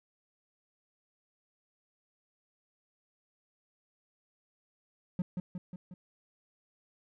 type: tone with echo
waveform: triangle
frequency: 180 Hz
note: F#3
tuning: 47 cents flat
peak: -26 dBFS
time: 5.19-5.22 s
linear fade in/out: 2 ms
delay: 180 ms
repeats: 4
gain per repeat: -4 dB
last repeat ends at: 5.94 s
effects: none